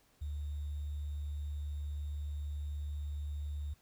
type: tone with sample-and-hold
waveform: sine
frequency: 73.42 Hz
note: D2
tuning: in tune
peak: -36 dBFS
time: 0.21-3.74 s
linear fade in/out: 10 ms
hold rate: 3675 Hz
effects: pink hiss -69 dBFS RMS until 3.81 s